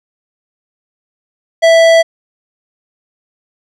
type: tone with tanh clipping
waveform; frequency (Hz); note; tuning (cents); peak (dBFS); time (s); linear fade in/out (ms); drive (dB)
sine; 659.3; E5; 0; -6; 1.62-2.03; 20; 17
effects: none